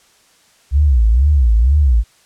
sine tone with vibrato, 63.7 Hz, C2, 46 cents flat, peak -8 dBFS, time 0.71-2.04 s, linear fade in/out 50 ms, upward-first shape sine, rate 2.1 Hz, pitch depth 280 cents each way, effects white hiss -52 dBFS RMS until 2.25 s + low-pass 9000 Hz 12 dB/octave

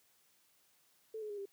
sine tone with pitch steps, 440 / 425 / 410.5 / 396.6 Hz, A4 / G#4 / G#4 / G4, 0 / +40 / -20 / +20 cents, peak -40 dBFS, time 1.14-1.456 s, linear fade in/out 5 ms, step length 79 ms, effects white hiss -71 dBFS RMS until 1.52 s + high-pass 80 Hz 12 dB/octave

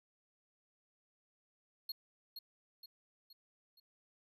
square tone with echo, 4289 Hz, C8, 42 cents sharp, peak -39 dBFS, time 1.89-1.92 s, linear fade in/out 5 ms, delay 470 ms, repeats 4, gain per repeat -6 dB, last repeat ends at 3.8 s, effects none

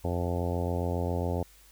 harmonic tone, 87.3 Hz, F2, in tune, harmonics 1 / 2 / 3 / 4 / 5 / 6 / 7 / 8 / 9 / 10, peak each -30 / -36 / -37 / -39 / -37 / -37 / -40 / -41 / -43 / -43 dBFS, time 0.04-1.43 s, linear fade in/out 5 ms, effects added 50 Hz sine -58 dBFS peak until 1.71 s + white hiss -58 dBFS RMS until 1.71 s

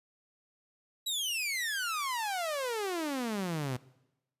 sawtooth exponential sweep, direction down, 3951 to 121.6 Hz, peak -28 dBFS, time 1.06-3.77 s, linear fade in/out 10 ms, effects noise-tail reverb RT60 0.9 s tail -20 dB re dry + resampled to 32000 Hz

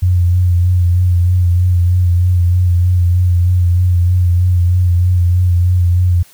sine tone with vibrato, 89 Hz, F2, 33 cents sharp, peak -8 dBFS, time 0.02-6.23 s, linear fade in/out 10 ms, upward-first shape sine, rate 3.2 Hz, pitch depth 34 cents each way, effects white hiss -45 dBFS RMS until 6.33 s

